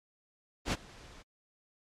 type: noise with ADSR envelope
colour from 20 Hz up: pink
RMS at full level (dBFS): -28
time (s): 0.65-1.23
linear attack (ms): 75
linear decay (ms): 33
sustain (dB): -24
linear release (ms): 19
effects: low-pass 6000 Hz 12 dB/octave + MP3 64 kbps